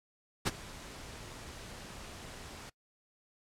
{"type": "noise with ADSR envelope", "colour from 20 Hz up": "pink", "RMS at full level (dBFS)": -28, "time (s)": [0.45, 2.7], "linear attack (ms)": 21, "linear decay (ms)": 31, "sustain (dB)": -19, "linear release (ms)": 9, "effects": ["noise-tail reverb RT60 0.1 s tail -22 dB re dry", "low-pass 9000 Hz 12 dB/octave"]}